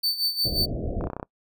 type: tone with tremolo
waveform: 45% pulse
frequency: 4542 Hz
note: C#8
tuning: 41 cents sharp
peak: -20 dBFS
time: 0.03-0.66 s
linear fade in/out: 10 ms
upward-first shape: sine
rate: 5.6 Hz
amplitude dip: 75%
type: low-pass noise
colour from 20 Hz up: pink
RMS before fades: -29 dBFS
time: 0.44-1.09 s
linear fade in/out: 20 ms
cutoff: 690 Hz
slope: 96 dB/octave
type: clicks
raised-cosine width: 1 ms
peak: -18 dBFS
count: 8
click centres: 1.01 / 1.04 / 1.071 / 1.101 / 1.133 / 1.166 / 1.198 / 1.229 s
effects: noise-tail reverb RT60 0.1 s tail -24 dB re dry